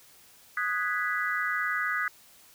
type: chord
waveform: sine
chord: G# minor seventh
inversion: second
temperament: equal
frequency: 1244.5 / 1480 / 1661.2 / 1975.5 Hz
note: D#6 / F#6 / G#6 / B6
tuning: 0 / 0 / 0 / 0 cents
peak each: -32 dBFS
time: 0.57-2.08 s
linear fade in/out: 2 ms
effects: white hiss -56 dBFS RMS until 2.54 s